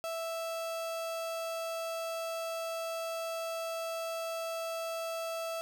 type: tone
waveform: 35% pulse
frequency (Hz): 659.3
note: E5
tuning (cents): 0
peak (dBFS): -33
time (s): 0.04-5.61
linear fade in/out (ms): 0
effects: none